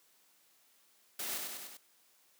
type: noise with echo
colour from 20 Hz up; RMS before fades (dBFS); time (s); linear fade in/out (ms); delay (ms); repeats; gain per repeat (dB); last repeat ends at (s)
white; -39; 1.19-1.38; 5; 98; 4; -3; 1.772
effects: white hiss -68 dBFS RMS until 2.39 s + high-pass 200 Hz 12 dB/octave